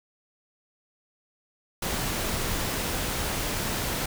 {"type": "noise", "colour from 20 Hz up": "pink", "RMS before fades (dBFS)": -29, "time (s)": [1.82, 4.06], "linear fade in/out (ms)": 5, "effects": []}